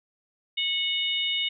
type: harmonic tone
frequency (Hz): 733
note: F#5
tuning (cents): -16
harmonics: 3 / 4 / 5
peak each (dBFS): -31 / -27 / -29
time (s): 0.57-1.49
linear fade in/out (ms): 10
effects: none